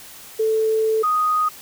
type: tone pair in turn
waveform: sine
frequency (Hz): 440 / 1244.5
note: A4 / D#6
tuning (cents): 0 / 0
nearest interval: octave + tritone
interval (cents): 1800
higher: second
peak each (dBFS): -16 / -16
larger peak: neither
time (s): 0.39-1.03 / 1.03-1.49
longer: first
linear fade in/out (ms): 10
effects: white hiss -41 dBFS RMS until 1.61 s